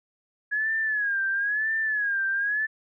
sine tone with vibrato, 1674 Hz, G#6, 13 cents sharp, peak -23 dBFS, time 0.51-2.67 s, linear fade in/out 20 ms, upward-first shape sine, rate 1 Hz, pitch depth 110 cents each way, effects none

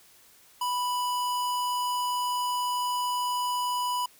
square tone, 987.8 Hz, B5, in tune, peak -27 dBFS, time 0.61-4.06 s, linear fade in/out 5 ms, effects white hiss -57 dBFS RMS until 4.19 s

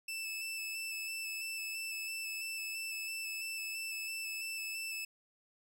sawtooth tone with vibrato, 2637 Hz, E7, in tune, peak -35 dBFS, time 0.08-5.05 s, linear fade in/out 5 ms, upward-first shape square, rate 3 Hz, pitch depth 14 cents each way, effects none

